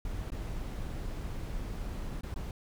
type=noise with dropouts; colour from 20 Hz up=brown; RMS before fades=-37 dBFS; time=0.05-2.51 s; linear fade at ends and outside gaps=2 ms; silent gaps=0.304-0.319 / 2.21-2.233 / 2.342-2.36 s; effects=none